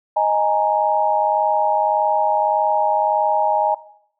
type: chord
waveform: sine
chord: D# suspended fourth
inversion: none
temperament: equal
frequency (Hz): 622.3 / 830.6 / 932.3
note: D#5 / G#5 / A#5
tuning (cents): 0 / 0 / 0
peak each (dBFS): -20 / -17 / -20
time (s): 0.16-3.75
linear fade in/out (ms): 10
effects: noise-tail reverb RT60 0.7 s tail -18 dB re dry